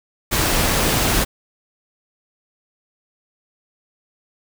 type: noise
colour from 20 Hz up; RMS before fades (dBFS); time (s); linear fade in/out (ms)
pink; -18; 0.31-1.25; 20
effects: none